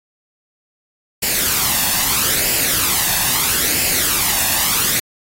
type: noise with flanger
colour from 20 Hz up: white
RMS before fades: -17 dBFS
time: 1.22-5 s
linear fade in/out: 10 ms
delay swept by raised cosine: 0.4 to 1.14 ms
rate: 0.77 Hz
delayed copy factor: +0.55
effects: AAC 48 kbps